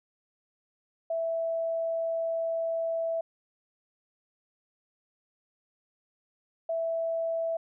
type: tone pair in turn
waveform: sine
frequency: 659.3 / 659.3 Hz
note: E5 / E5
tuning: 0 / 0 cents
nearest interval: unison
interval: 0 cents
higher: neither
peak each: -27 / -27 dBFS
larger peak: neither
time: 1.1-3.21 / 6.69-7.57 s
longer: first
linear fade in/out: 5 ms
effects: none